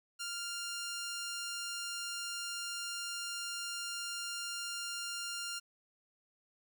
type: tone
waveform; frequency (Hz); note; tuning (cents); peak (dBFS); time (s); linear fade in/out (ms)
10% pulse; 1396.9; F6; 0; -30; 0.19-5.6; 20
effects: none